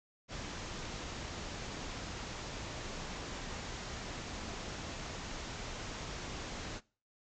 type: low-pass noise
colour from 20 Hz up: pink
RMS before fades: -43 dBFS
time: 0.28-6.81 s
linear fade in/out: 50 ms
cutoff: 7400 Hz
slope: 96 dB/octave
effects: noise-tail reverb RT60 0.4 s tail -23 dB re dry